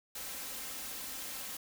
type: noise with comb filter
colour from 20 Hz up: white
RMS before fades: -42 dBFS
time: 0.15-1.57 s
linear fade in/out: 5 ms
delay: 3.8 ms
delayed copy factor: +0.5
effects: none